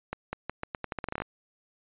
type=accelerating click train; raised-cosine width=0.5 ms; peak=-17 dBFS; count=15; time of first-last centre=0.13-1.22 s; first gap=200 ms; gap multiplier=0.83; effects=resampled to 8000 Hz